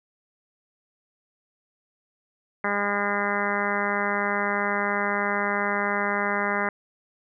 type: harmonic tone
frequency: 203.1 Hz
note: G#3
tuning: 38 cents flat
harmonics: 1 / 2 / 3 / 4 / 5 / 6 / 7 / 8 / 9 / 10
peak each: -32 / -32 / -32 / -32 / -32 / -32 / -32 / -32 / -32 / -32 dBFS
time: 2.64-6.69 s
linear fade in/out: 2 ms
effects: none